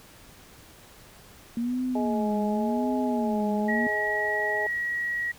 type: tone with vibrato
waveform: sine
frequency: 230 Hz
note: A#3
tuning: 23 cents flat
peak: -25 dBFS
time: 1.57-3.87 s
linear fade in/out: 2 ms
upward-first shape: sine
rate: 0.9 Hz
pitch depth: 180 cents each way
type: harmonic tone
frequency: 210 Hz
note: G#3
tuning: 19 cents sharp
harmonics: 2 / 3 / 4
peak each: -32 / -32 / -32 dBFS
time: 1.95-4.67 s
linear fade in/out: 5 ms
type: tone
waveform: sine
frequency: 1912 Hz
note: A#6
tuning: 43 cents sharp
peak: -26 dBFS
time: 3.68-5.32 s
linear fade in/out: 10 ms
effects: pink hiss -51 dBFS RMS until 5.38 s